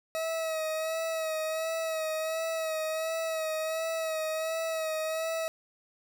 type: tone with vibrato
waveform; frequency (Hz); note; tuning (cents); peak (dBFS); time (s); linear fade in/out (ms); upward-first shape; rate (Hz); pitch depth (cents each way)
40% pulse; 640; D#5; +49; -29; 0.15-5.48; 0; sine; 1.4; 31
effects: none